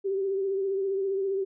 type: tone with vibrato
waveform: sine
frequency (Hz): 389.2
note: G4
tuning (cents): -12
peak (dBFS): -25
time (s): 0.04-1.45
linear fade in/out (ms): 20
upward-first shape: triangle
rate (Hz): 15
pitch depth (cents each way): 47
effects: none